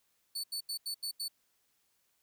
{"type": "tone bursts", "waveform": "sawtooth", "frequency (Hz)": 4476, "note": "C#8", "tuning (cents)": 16, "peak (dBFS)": -32, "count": 6, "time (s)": [0.35, 1.283], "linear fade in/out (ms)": 10, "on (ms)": 88, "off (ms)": 81, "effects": ["white hiss -75 dBFS RMS until 2.22 s"]}